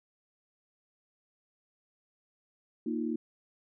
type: chord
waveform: sine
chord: Bb suspended fourth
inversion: none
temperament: equal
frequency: 233.1 / 311.1 / 349.2 Hz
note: Bb3 / Eb4 / F4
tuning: 0 / 0 / 0 cents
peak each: -33 / -34 / -37 dBFS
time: 2.86-3.16 s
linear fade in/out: 5 ms
effects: none